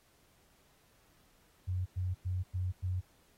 sine tone bursts, 91.5 Hz, F#2, 19 cents flat, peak -31 dBFS, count 5, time 1.67-3.012 s, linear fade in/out 20 ms, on 190 ms, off 98 ms, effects pink hiss -68 dBFS RMS until 3.37 s + AAC 48 kbps

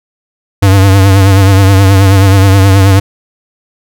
square tone with vibrato, 97.1 Hz, G2, 16 cents flat, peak -3 dBFS, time 0.62-3 s, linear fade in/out 10 ms, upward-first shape triangle, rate 9.4 Hz, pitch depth 63 cents each way, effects none

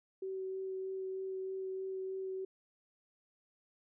sine tone with vibrato, 380 Hz, F#4, 46 cents sharp, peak -37 dBFS, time 0.22-2.45 s, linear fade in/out 5 ms, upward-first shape sine, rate 3.2 Hz, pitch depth 9 cents each way, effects none

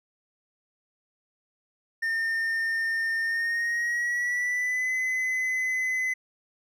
triangle tone with pitch glide, 1816 to 2027 Hz, A#6 to B6, -46 to +45 cents, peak -23 dBFS, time 2.02-6.14 s, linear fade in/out 10 ms, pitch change +191 cents, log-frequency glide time 3.22-4.94 s, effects none

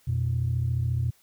sine tone pair together, 87.5 / 121.76 Hz, F2 / B2, +4 / -24 cents, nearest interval tritone, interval 572 cents, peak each -27 / -24 dBFS, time 0.07-1.11 s, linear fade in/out 10 ms, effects tanh soft clip ceiling -17 dBFS + white hiss -62 dBFS RMS until 1.22 s

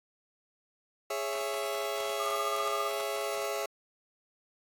sawtooth chord, C# minor, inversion second, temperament just, 415.8 / 554.4 / 665.2 Hz, G#4 / C#5 / E5, +2 / 0 / +16 cents, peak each -32 dBFS, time 1.1-3.66 s, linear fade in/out 5 ms
sine tone with tremolo, 1208 Hz, D6, 48 cents sharp, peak -29 dBFS, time 2.19-2.89 s, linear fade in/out 20 ms, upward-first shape triangle, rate 15 Hz, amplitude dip 70%
effects AAC 64 kbps

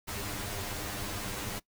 pink noise with comb filter, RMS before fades -37 dBFS, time 0.07-1.6 s, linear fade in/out 20 ms, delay 9.9 ms, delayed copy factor +1, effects noise-tail reverb RT60 0.1 s tail -20 dB re dry

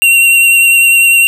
square tone with vibrato, 2747 Hz, F7, 29 cents flat, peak -5 dBFS, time 0.02-1.27 s, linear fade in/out 0 ms, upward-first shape sine, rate 10 Hz, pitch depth 18 cents each way, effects none

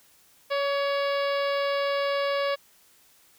harmonic tone with a mistuned harmonic, 561 Hz, C#5, 21 cents sharp, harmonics 1 / 2 / 3 / 4 / 5 / 6 / 7 / 8 / 9, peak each -25 / -31 / -35 / -37 / -39 / -41 / -42 / -43 / -44 dBFS, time 0.5-2.56 s, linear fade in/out 20 ms, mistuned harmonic 2, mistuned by +15 cents, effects white hiss -59 dBFS RMS until 3.38 s

